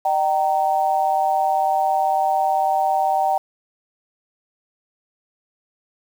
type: tone with amplitude modulation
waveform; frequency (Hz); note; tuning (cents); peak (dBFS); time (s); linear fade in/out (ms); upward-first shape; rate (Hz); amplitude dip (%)
sine; 771; G5; -29; -12; 0.05-3.38; 5; sine; 158; 90
effects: 7-bit